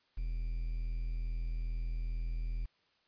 triangle tone with quantisation, 41.18 Hz, E1, 1 cent flat, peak -31 dBFS, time 0.17-2.66 s, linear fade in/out 10 ms, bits 10, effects white hiss -72 dBFS RMS until 3.07 s + resampled to 11025 Hz

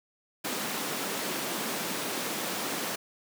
pink high-pass noise, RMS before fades -33 dBFS, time 0.44-2.96 s, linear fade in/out 10 ms, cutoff 190 Hz, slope 24 dB/octave, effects none

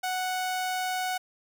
sawtooth tone, 740 Hz, F#5, in tune, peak -24 dBFS, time 0.03-1.18 s, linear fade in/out 10 ms, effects none

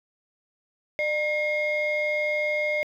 sine tone pair together, 602.2 / 2143 Hz, D5 / C7, +43 / +41 cents, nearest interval octave + minor seventh, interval 2198 cents, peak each -24 dBFS, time 0.99-2.83 s, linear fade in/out 0 ms, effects tanh soft clip ceiling -19 dBFS + 10-bit

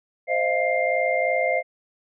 sine tone cluster, 520 / 625 / 688 / 2106 Hz, C5 / D#5 / F5 / C7, -11 / +8 / -26 / +11 cents, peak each -25 dBFS, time 0.27-1.63 s, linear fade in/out 50 ms, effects none

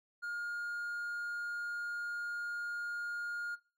triangle tone, 1420 Hz, F6, 28 cents sharp, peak -35 dBFS, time 0.22-3.56 s, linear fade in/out 20 ms, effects noise-tail reverb RT60 0.3 s tail -18 dB re dry

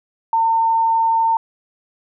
sine tone, 906 Hz, A#5, 50 cents flat, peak -13 dBFS, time 0.33-1.37 s, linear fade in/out 2 ms, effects none

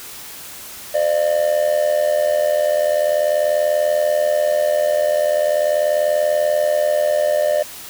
triangle tone with amplitude modulation, 600 Hz, D5, 37 cents sharp, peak -9 dBFS, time 0.94-7.63 s, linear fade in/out 10 ms, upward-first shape sine, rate 80.4 Hz, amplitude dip 75%, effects white hiss -35 dBFS RMS until 7.89 s

